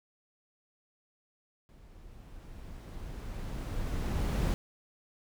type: noise with level ramp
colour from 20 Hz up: brown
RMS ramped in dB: -55 to -27 dBFS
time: 1.69-4.54 s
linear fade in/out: 0 ms
effects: none